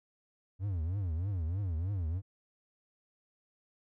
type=tone with vibrato; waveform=triangle; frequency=89.6 Hz; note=F2; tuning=45 cents sharp; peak=-29 dBFS; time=0.59-2.22 s; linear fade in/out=50 ms; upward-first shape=triangle; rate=3.2 Hz; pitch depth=280 cents each way; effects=none